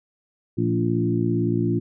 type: harmonic tone with a mistuned harmonic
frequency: 57.7 Hz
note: A#1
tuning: 17 cents flat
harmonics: 2 / 3 / 4 / 5 / 6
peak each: -24 / -26 / -28 / -26 / -25 dBFS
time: 0.57-1.8 s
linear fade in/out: 20 ms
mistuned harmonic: 4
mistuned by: -23 cents
effects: none